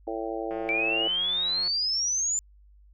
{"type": "harmonic tone", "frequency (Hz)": 111.8, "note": "A2", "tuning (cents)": 28, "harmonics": [3, 4, 5, 6, 7], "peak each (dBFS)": [-34, -35, -36, -37, -37], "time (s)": [0.07, 1.08], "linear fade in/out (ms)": 5}
{"type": "click train", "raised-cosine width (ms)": 0.5, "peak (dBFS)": -30, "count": 210, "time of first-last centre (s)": [0.51, 1.678], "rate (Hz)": 179}
{"type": "exponential sweep", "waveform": "sine", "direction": "up", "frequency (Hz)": [2306, 7190], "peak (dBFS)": -24, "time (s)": [0.69, 2.39], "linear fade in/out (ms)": 0}
{"effects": ["added 50 Hz sine -52 dBFS peak until 2.93 s"]}